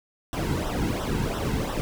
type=noise with flanger; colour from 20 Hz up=brown; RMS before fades=-27 dBFS; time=0.33-1.81 s; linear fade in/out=0 ms; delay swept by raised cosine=0.43 to 1.73 ms; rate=2.9 Hz; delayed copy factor=-0.8; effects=none